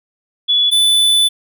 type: tone pair in turn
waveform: sine / square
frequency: 3421 / 3491 Hz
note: A7 / A7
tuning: -49 / -14 cents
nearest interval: unison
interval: 35 cents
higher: second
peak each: -10 dBFS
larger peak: neither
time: 0.48-0.71 / 0.71-1.29 s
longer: second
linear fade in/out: 20 ms
effects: none